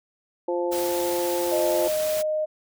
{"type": "harmonic tone", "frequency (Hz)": 174.61, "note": "F3", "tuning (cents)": 0, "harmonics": [2, 3, 4, 5], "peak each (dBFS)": [-26, -26, -38, -32], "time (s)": [0.48, 1.88], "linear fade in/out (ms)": 5}
{"type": "noise", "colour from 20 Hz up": "white", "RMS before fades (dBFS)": -33, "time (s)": [0.71, 2.23], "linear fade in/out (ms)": 20}
{"type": "tone", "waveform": "sine", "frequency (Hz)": 617, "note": "D#5", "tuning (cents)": -15, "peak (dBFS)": -22, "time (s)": [1.51, 2.46], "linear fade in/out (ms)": 20}
{"effects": []}